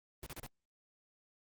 pink noise bursts, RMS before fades -45 dBFS, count 4, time 0.23-0.464 s, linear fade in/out 0 ms, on 33 ms, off 34 ms, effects Opus 32 kbps

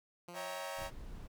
10% pulse tone with exponential decay, 174.61 Hz, F3, in tune, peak -38 dBFS, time 0.28-1.02 s, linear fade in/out 5 ms, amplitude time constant 160 ms
sawtooth chord, C# diminished seventh, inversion none, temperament equal with one note detuned, 554.4 / 646.4 / 784 / 932.3 Hz, C#5 / E5 / G5 / Bb5, 0 / -34 / 0 / 0 cents, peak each -40 / -42 / -44 / -43 dBFS, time 0.33-0.91 s, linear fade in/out 50 ms
brown noise, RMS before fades -47 dBFS, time 0.77-1.28 s, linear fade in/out 20 ms
effects none

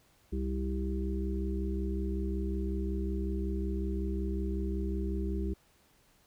harmonic tone, 65.41 Hz, C2, in tune, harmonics 1 / 3 / 5 / 6, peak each -32 / -37 / -39 / -40 dBFS, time 0.32-5.54 s, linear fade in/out 10 ms, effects pink hiss -66 dBFS RMS until 6.26 s

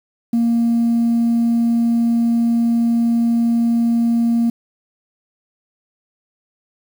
sine tone, 233.1 Hz, A#3, in tune, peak -11 dBFS, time 0.33-4.5 s, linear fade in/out 5 ms, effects tanh soft clip ceiling -11 dBFS + 7-bit

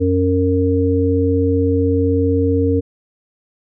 harmonic tone, 92.1 Hz, F#2, 7 cents flat, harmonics 1 / 3 / 5, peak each -17 / -17 / -17 dBFS, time 0-2.81 s, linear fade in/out 20 ms, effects none

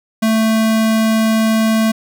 square tone, 221.4 Hz, A3, 11 cents sharp, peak -12 dBFS, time 0.22-1.92 s, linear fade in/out 10 ms, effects none

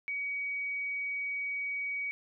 sine tone, 2260 Hz, C#7, 33 cents sharp, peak -32 dBFS, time 0.08-2.11 s, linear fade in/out 0 ms, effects none

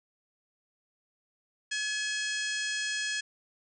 harmonic tone with a mistuned harmonic, 850 Hz, G#5, 40 cents sharp, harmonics 2 / 3 / 4 / 5 / 6 / 7 / 8 / 9 / 10, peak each -33 / -39 / -38 / -42 / -39 / -43 / -42 / -48 / -46 dBFS, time 1.71-3.21 s, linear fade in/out 10 ms, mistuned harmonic 4, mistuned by -64 cents, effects none

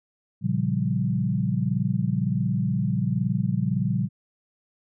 sine chord, G half-diminished seventh, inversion first, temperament equal, 116.54 / 138.59 / 174.61 / 196 Hz, Bb2 / Db3 / F3 / G3, 0 / 0 / 0 / 0 cents, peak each -27 dBFS, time 0.41-4.09 s, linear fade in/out 50 ms, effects none

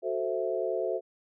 sine chord, F# half-diminished seventh, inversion none, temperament equal, 370 / 440 / 523.3 / 659.3 Hz, F#4 / A4 / C5 / E5, 0 / 0 / 0 / 0 cents, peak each -33 dBFS, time 0.02-1.01 s, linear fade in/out 50 ms, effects none

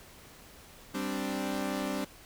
sawtooth chord, G suspended fourth, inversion none, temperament equal, 196 / 261.6 / 293.7 Hz, G3 / C4 / D4, 0 / 0 / 0 cents, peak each -32 dBFS, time 0.94-2.05 s, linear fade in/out 10 ms, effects pink hiss -53 dBFS RMS until 2.25 s

